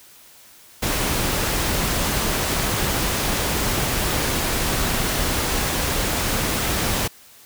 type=noise; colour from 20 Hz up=pink; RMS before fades=-22 dBFS; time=0.82-7.08 s; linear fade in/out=10 ms; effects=white hiss -48 dBFS RMS until 7.45 s